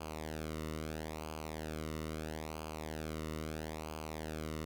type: tone with flanger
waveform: sawtooth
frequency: 78.1 Hz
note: D#2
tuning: 7 cents sharp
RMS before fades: -42 dBFS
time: 0-4.65 s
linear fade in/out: 10 ms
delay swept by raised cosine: 0.53 to 1.24 ms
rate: 0.76 Hz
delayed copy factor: -0.75
effects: none

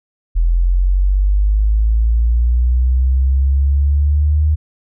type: linear sweep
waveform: sine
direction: up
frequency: 41.34 to 76.9 Hz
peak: -10 dBFS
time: 0.35-4.56 s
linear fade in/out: 20 ms
effects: none

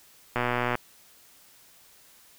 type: click train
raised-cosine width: 0.5 ms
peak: -11 dBFS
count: 49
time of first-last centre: 0.36-0.753 s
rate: 122 Hz
effects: white hiss -56 dBFS RMS until 2.38 s

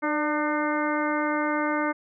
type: harmonic tone with a mistuned harmonic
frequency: 301.4 Hz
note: D4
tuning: 45 cents sharp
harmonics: 1 / 2 / 3 / 4 / 5 / 6 / 7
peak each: -27 / -30 / -31 / -31 / -32 / -38 / -34 dBFS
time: 0.02-1.93 s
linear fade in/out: 20 ms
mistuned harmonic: 2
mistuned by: -33 cents
effects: none

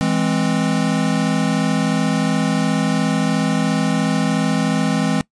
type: chord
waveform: square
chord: E augmented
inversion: none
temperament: equal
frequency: 164.81 / 207.7 / 261.6 Hz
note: E3 / G#3 / B#3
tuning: 0 / 0 / 0 cents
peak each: -21 dBFS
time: 0.01-5.21 s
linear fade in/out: 0 ms
effects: noise-tail reverb RT60 0.1 s tail -21 dB re dry + resampled to 22050 Hz

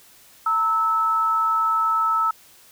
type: tone pair together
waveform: sine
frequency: 914 / 1305.3 Hz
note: A#5 / E6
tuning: -34 / -17 cents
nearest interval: tritone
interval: 617 cents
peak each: -26 / -18 dBFS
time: 0.46-2.31 s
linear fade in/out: 5 ms
effects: white hiss -51 dBFS RMS until 2.71 s

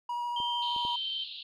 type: tone with vibrato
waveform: triangle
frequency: 960 Hz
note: B5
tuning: 49 cents flat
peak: -29 dBFS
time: 0.09-0.96 s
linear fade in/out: 5 ms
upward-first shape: triangle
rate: 13 Hz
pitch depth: 11 cents each way
type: tone with pitch glide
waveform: sine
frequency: 3136 to 3114 Hz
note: G7 to G7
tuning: 0 to -12 cents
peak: -32 dBFS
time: 0.36-1.24 s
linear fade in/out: 5 ms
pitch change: -12 cents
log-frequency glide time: 0.55-0.69 s
type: clicks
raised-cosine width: 2 ms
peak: -33 / -35 / -30 dBFS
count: 3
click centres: 0.402 / 0.763 / 0.851 s
type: band-pass noise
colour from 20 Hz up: white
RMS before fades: -43 dBFS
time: 0.62-1.43 s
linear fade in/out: 5 ms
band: 2800 to 4300 Hz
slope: 96 dB/octave
effects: none

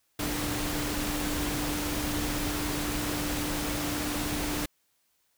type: tone in noise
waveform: sine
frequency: 296.3 Hz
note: D4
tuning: 15 cents sharp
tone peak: -33 dBFS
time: 0.19-4.66 s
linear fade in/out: 5 ms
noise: pink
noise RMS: -32 dBFS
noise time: 0.19-4.66 s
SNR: -4 dB
effects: white hiss -72 dBFS RMS until 5.37 s

